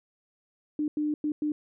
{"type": "tone bursts at uneven times", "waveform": "sine", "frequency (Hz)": 300, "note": "D4", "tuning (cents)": 37, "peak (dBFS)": -25, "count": 4, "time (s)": [[0.79, 0.88], [0.97, 1.14], [1.24, 1.32], [1.42, 1.52]], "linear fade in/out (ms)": 2, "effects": []}